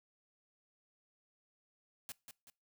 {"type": "noise with echo", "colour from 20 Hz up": "white", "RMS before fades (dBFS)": -45, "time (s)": [2.09, 2.12], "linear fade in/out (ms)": 0, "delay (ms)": 190, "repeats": 2, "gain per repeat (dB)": -7, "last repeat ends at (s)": 2.5, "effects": ["noise-tail reverb RT60 0.3 s tail -24 dB re dry"]}